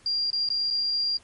sine tone with dropouts, 4776 Hz, D8, 28 cents sharp, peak -23 dBFS, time 0.06-1.17 s, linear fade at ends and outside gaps 2 ms, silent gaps 0.304-0.33 / 0.489-0.502 / 0.704-0.708 s, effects pink hiss -57 dBFS RMS until 1.23 s + MP3 48 kbps

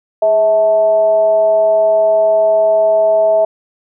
sine tone with frequency modulation, 648 Hz, E5, 30 cents flat, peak -8 dBFS, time 0.22-3.45 s, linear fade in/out 5 ms, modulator 231 Hz, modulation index 0.35, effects none

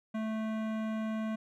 sine tone with hard clipping, 219.3 Hz, A3, 6 cents flat, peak -34 dBFS, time 0.14-1.36 s, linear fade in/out 10 ms, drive 17 dB, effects none

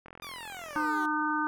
click train, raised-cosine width 0.5 ms, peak -31 dBFS, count 35, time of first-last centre 0.06-0.847 s, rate 43.2 Hz
15% pulse exponential sweep, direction down, 1230 to 359.8 Hz, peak -34 dBFS, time 0.22-1.06 s, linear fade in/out 5 ms
harmonic tone, 304 Hz, D#4, 40 cents flat, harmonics 1 / 3 / 4 / 5, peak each -32 / -32 / -32 / -32 dBFS, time 0.76-1.47 s, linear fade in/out 0 ms
effects none

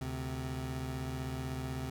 25% pulse tone pair together, 72.96 / 130 Hz, D2 / C3, -11 / -11 cents, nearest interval minor seventh, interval 1000 cents, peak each -37 / -34 dBFS, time 0.01-1.9 s, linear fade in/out 5 ms, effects none

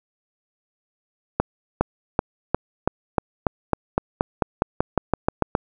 accelerating click train, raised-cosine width 1 ms, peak -3 dBFS, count 18, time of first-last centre 1.4-5.551 s, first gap 410 ms, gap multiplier 0.93, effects none

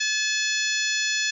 harmonic tone with a mistuned harmonic, 860 Hz, A5, 40 cents flat, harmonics 2 / 3 / 4 / 5 / 6 / 7 / 8, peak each -27 / -29 / -30 / -31 / -32 / -32 / -33 dBFS, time 0-1.31 s, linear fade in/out 10 ms, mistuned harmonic 7, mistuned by -25 cents, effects none

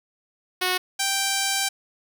5% pulse tone pair in turn, 366.5 / 783.8 Hz, F#4 / G5, -16 / 0 cents, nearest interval octave + minor second, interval 1316 cents, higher second, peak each -10 dBFS, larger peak neither, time 0.61-0.78 / 0.99-1.69 s, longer second, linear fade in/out 10 ms, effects none

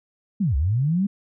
sine linear two-way sweep, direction down then up, 220.1 to 61.74 to 206.4 Hz, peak -18 dBFS, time 0.4-1.07 s, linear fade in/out 10 ms, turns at 0.56 s, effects none

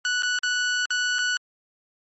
sawtooth tone with dropouts, 1478 Hz, F#6, 2 cents flat, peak -18 dBFS, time 0.05-1.37 s, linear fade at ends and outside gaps 1 ms, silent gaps 0.223-0.232 / 0.388-0.433 / 0.856-0.905 / 1.185-1.19 s, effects MP3 32 kbps

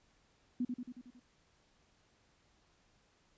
sine tone with echo, 246.9 Hz, B3, in tune, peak -31 dBFS, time 0.6-0.65 s, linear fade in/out 5 ms, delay 91 ms, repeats 6, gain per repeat -4 dB, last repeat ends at 1.196 s, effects pink hiss -71 dBFS RMS until 3.37 s + resampled to 16000 Hz

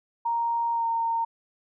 sine tone with pitch glide, 932.3 to 918.4 Hz, A#5 to A#5, 0 to -26 cents, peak -23 dBFS, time 0.25-1.25 s, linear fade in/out 10 ms, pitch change -26 cents, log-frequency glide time 0.73-0.86 s, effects none

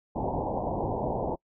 white low-pass noise, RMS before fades -30 dBFS, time 0.15-1.36 s, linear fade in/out 20 ms, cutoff 940 Hz, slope 96 dB/octave, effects noise-tail reverb RT60 0.1 s tail -26 dB re dry

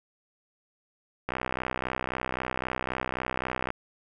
click train, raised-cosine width 0.5 ms, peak -14 dBFS, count 155, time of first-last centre 1.29-3.704 s, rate 63.8 Hz, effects none

